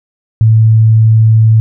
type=tone; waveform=sine; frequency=110.9 Hz; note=A2; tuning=14 cents sharp; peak=-3 dBFS; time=0.41-1.6 s; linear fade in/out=0 ms; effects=none